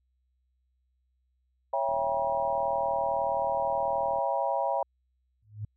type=chord; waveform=sine; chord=C# diminished seventh; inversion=none; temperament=just; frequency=554.4 / 665.2 / 798.3 / 957.9 Hz; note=C#5 / E5 / G5 / Bb5; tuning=0 / +16 / +31 / +47 cents; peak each=-31 dBFS; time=1.73-4.83 s; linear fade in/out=5 ms
type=click train; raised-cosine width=3 ms; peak=-37 dBFS; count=91; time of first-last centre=1.89-4.186 s; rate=39.2 Hz
type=tone with exponential growth; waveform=sine; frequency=105.8 Hz; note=G#2; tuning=33 cents sharp; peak=-29 dBFS; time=5.42-5.65 s; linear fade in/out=5 ms; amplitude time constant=50 ms
effects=added 63 Hz sine -70 dBFS peak until 5.76 s